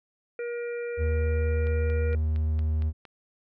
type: harmonic tone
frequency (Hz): 475.7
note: A#4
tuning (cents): +35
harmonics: 1 / 3 / 4 / 5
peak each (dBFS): -30 / -42 / -47 / -44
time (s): 0.39-2.15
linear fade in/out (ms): 2
type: tone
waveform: triangle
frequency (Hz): 77.78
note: D#2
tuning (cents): 0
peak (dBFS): -21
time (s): 0.97-2.93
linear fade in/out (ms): 50
type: click train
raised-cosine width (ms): 0.3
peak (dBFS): -30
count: 7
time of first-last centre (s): 1.67-3.052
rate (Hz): 4.34
effects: none